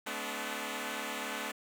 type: tone cluster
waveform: 5% pulse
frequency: 216.1 / 252.5 / 291 Hz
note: A3 / B3 / D4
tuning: -31 / +39 / -16 cents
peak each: -29 dBFS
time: 0.06-1.52 s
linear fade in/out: 10 ms
effects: none